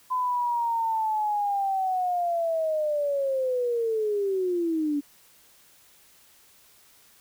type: linear sweep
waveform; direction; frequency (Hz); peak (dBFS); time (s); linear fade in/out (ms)
sine; down; 1018 to 283.2; -23; 0.1-5.01; 20
effects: white hiss -57 dBFS RMS until 7.2 s

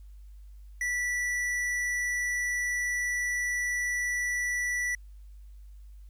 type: tone with hard clipping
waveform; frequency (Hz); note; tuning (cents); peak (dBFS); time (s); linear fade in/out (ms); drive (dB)
triangle; 1961; B6; -13; -29; 0.81-4.95; 2; 13
effects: added 50 Hz sine -45 dBFS peak until 6.09 s + white hiss -72 dBFS RMS until 6.09 s

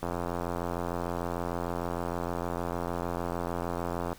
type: click train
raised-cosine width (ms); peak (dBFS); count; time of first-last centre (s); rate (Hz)
1; -18; 356; 0.03-4.129; 86.6
effects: pink hiss -53 dBFS RMS until 4.18 s

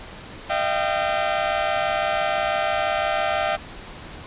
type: tone cluster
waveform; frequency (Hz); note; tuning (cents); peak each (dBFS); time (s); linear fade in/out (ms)
sawtooth; 614 / 680 / 778; D#5 / F5 / G5; -23 / -46 / -13; -21; 0.49-3.57; 20
effects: pink hiss -39 dBFS RMS until 4.26 s + resampled to 8000 Hz

